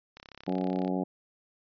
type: click train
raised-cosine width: 0.2 ms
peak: -28 dBFS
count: 25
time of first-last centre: 0.17-0.878 s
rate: 33.9 Hz
type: harmonic tone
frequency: 92.5 Hz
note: F#2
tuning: in tune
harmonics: 2 / 3 / 4 / 5 / 6 / 7 / 8 / 9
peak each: -31 / -32 / -36 / -40 / -39 / -41 / -40 / -42 dBFS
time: 0.47-1.04 s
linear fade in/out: 10 ms
effects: resampled to 11025 Hz